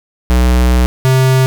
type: tone pair in turn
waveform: square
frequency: 61.74 / 130.82 Hz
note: B1 / C3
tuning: 0 / 0 cents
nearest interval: octave + minor second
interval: 1300 cents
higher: second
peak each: -8 dBFS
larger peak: neither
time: 0.3-0.86 / 1.05-1.46 s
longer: first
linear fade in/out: 0 ms
effects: none